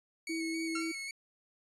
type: tone with vibrato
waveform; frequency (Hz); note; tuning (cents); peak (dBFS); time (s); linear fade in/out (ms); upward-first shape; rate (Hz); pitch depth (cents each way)
sawtooth; 2217; C#7; 0; -35; 0.27-1.11; 2; square; 3.7; 22
type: tone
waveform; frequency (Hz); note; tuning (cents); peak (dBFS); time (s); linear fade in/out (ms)
sine; 325.7; E4; -21; -34; 0.29-0.92; 10
type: tone with exponential decay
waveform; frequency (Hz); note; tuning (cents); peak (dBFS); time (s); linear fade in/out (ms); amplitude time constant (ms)
sawtooth; 1367; F6; -37; -31; 0.75-1.05; 5; 64
effects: resampled to 24000 Hz